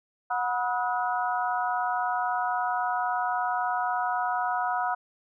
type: harmonic tone with a mistuned harmonic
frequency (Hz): 243.7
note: B3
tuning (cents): -23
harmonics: 3 / 4 / 5 / 6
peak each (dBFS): -28 / -30 / -32 / -34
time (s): 0.3-4.95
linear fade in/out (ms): 10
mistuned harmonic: 5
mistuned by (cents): +70
effects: none